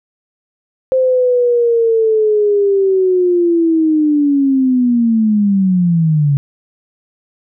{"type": "linear sweep", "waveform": "sine", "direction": "down", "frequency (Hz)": [523.3, 138.59], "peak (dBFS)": -9, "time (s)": [0.92, 6.37], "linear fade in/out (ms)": 0, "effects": []}